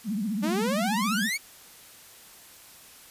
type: tone with vibrato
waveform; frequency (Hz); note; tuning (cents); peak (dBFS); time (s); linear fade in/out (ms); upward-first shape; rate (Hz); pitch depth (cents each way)
sine; 210; G#3; +19; -26; 0.04-1.3; 50; triangle; 15; 220
type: exponential sweep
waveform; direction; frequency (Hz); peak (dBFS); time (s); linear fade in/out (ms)
sawtooth; up; 285.8 to 2324; -23; 0.42-1.38; 20
effects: white hiss -50 dBFS RMS until 3.1 s + resampled to 32000 Hz